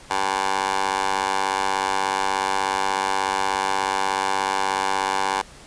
15% pulse tone with high-pass filter, 96.6 Hz, G2, 25 cents flat, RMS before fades -23 dBFS, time 0.1-5.42 s, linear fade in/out 10 ms, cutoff 770 Hz, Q 2.4, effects pink hiss -45 dBFS RMS until 5.66 s + resampled to 22050 Hz

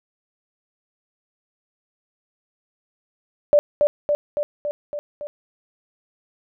sine tone with echo, 587.3 Hz, D5, in tune, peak -10 dBFS, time 3.53-3.59 s, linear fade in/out 0 ms, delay 280 ms, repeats 6, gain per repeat -3 dB, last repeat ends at 5.27 s, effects none

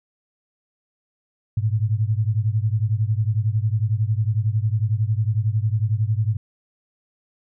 sine beating tone pair, 104.4 / 115.4 Hz, G#2 / A#2, +10 / -17 cents, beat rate 11 Hz, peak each -20 / -22 dBFS, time 1.57-6.37 s, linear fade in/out 5 ms, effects none

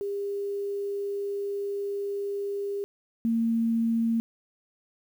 sine tone pair in turn, 401.9 / 228.7 Hz, G4 / A#3, +43 / -33 cents, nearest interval minor seventh, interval 976 cents, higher first, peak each -28 / -22 dBFS, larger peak second, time 0.01-2.84 / 3.25-4.2 s, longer first, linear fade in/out 0 ms, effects 9-bit

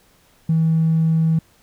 triangle tone with tanh clipping, 161.6 Hz, E3, 34 cents flat, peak -13 dBFS, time 0.49-1.39 s, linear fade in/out 5 ms, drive 1 dB, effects pink hiss -56 dBFS RMS until 1.62 s

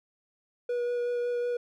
triangle tone with vibrato, 483.9 Hz, B4, 35 cents flat, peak -25 dBFS, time 0.69-1.57 s, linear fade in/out 5 ms, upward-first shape sine, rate 5.4 Hz, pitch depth 10 cents each way, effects none

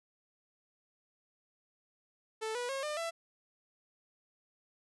sawtooth tone with pitch steps, 440 / 488.2 / 541.7 / 601.1 / 666.9 Hz, A4 / B4 / C#5 / D5 / E5, 0 / -20 / -40 / +40 / +20 cents, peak -31 dBFS, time 2.41-3.11 s, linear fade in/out 20 ms, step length 140 ms, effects resampled to 24000 Hz

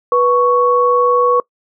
sine tone pair together, 490 / 1111.5 Hz, B4 / C#6, -14 / +4 cents, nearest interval octave + major second, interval 1418 cents, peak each -12 dBFS, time 0.12-1.4 s, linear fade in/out 2 ms, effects noise-tail reverb RT60 0.1 s tail -23 dB re dry

